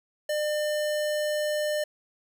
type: tone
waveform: square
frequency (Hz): 600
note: D5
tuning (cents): +37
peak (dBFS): -26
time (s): 0.29-1.84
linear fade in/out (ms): 5
effects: none